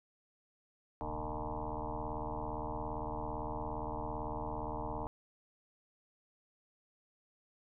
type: tone with frequency modulation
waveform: sine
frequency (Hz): 456.3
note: A#4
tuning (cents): -37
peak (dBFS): -36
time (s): 1.01-5.07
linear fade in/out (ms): 0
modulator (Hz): 77.6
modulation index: 7
effects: none